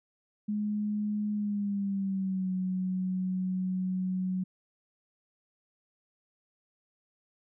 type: tone with pitch glide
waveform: sine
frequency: 209.3 to 185.39 Hz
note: G#3 to F#3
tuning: +14 to +4 cents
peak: -28 dBFS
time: 0.48-4.44 s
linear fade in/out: 10 ms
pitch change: -210 cents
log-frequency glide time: 1.33-2.52 s
effects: none